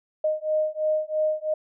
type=beating tone pair; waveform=sine; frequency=617 / 620 Hz; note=D#5 / D#5; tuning=-15 / -6 cents; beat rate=3 Hz; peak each=-25 / -25 dBFS; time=0.24-1.54 s; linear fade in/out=5 ms; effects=none